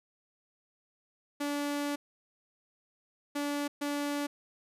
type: tone bursts at uneven times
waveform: sawtooth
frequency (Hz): 288.8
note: D4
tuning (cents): -29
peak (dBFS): -27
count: 3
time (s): 1.4-1.96 / 3.35-3.68 / 3.81-4.27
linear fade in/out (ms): 10
effects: resampled to 32000 Hz